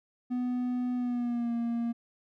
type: tone with pitch glide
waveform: triangle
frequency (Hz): 248.1 to 234.2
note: B3 to A#3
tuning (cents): +8 to +8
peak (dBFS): -26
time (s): 0.3-1.93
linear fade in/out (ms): 20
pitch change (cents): -100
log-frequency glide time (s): 0.95-1.53
effects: none